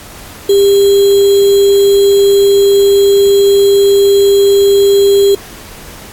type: tone with sample-and-hold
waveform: sine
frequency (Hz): 398.2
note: G4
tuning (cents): +27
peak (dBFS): -4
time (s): 0.49-5.35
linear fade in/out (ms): 5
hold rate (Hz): 3675
effects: pink hiss -32 dBFS RMS until 6.12 s + AAC 64 kbps